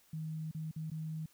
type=tone with dropouts; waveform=sine; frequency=157.7 Hz; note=D#3; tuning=24 cents sharp; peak=-37 dBFS; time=0.13-1.26 s; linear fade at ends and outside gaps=5 ms; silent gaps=0.513-0.547 / 0.713-0.761 / 0.902-0.915 s; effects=white hiss -67 dBFS RMS until 1.33 s